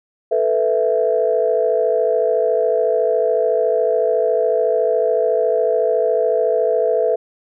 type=chord; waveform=sine; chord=A suspended second; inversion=none; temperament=equal; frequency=440 / 493.9 / 659.3 Hz; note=A4 / B4 / E5; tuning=0 / 0 / 0 cents; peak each=-18 dBFS; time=0.31-7.16 s; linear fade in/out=10 ms; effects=tanh soft clip ceiling -4 dBFS